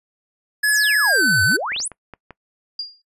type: tone with pitch glide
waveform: square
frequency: 1700 to 1514.5 Hz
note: G#6 to F#6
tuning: +40 to +40 cents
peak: -15 dBFS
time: 0.63-1.57 s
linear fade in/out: 10 ms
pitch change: -200 cents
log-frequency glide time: 1.03-1.23 s
type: exponential two-way sweep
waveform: sine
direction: down then up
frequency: 11000 to 87.3 to 11000 Hz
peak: -22 dBFS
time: 0.68-1.88 s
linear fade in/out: 5 ms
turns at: 1.43 s
type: clicks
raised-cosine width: 0.5 ms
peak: -22 dBFS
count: 7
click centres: 1.517 / 1.72 / 1.763 / 1.802 / 1.917 / 2.137 / 2.307 s
type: tone with exponential decay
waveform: sine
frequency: 4808 Hz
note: D8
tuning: 40 cents sharp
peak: -21 dBFS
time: 2.79-3.02 s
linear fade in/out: 5 ms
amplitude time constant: 49 ms
effects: noise-tail reverb RT60 0.1 s tail -23 dB re dry + resampled to 32000 Hz